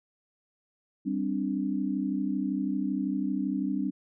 sine chord, G suspended fourth, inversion none, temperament just, 196 / 261.3 / 294 Hz, G3 / C4 / D4, 0 / -2 / +2 cents, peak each -31 / -31 / -31 dBFS, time 1.05-3.91 s, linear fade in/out 20 ms, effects none

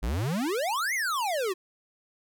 square exponential two-way sweep, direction up then down, 49 to 2217 to 348.9 Hz, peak -27 dBFS, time 0.02-1.54 s, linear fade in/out 20 ms, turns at 0.94 s, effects none

